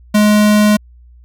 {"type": "tone", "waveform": "square", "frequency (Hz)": 210, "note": "G#3", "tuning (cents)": 19, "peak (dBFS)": -8, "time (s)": [0.14, 0.77], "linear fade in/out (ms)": 10, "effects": ["added 60 Hz sine -39 dBFS peak until 1.24 s"]}